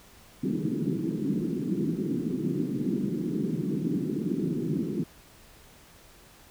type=band-pass noise; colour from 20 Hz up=pink; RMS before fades=-29 dBFS; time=0.43-5.04 s; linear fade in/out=5 ms; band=150 to 370 Hz; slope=48 dB/octave; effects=pink hiss -54 dBFS RMS until 6.5 s